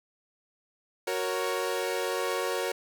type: chord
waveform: sawtooth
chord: F# major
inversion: none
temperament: equal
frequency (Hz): 370 / 466.2 / 554.4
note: F#4 / A#4 / C#5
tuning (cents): 0 / 0 / 0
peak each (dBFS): -29 / -28 / -29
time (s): 1.07-2.72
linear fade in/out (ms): 5
effects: none